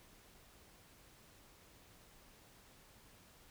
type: silence
effects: pink hiss -63 dBFS RMS until 3.5 s